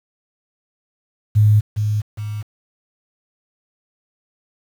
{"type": "tone with echo", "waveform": "sine", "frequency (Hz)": 105.9, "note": "G#2", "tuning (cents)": 34, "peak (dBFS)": -9, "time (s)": [1.35, 1.61], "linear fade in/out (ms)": 20, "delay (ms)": 410, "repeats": 2, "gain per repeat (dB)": -7, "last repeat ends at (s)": 2.43, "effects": ["7-bit"]}